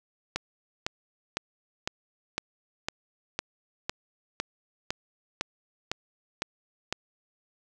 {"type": "click train", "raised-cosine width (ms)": 0.2, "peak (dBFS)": -11, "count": 14, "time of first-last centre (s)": [0.36, 6.926], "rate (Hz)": 1.98, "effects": []}